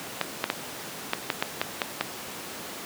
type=clicks; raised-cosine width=0.3 ms; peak=-7 dBFS; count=9; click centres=0.213 / 0.441 / 0.501 / 1.134 / 1.302 / 1.425 / 1.615 / 1.818 / 2.01 s; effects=pink hiss -37 dBFS RMS until 2.85 s + high-pass 200 Hz 12 dB/octave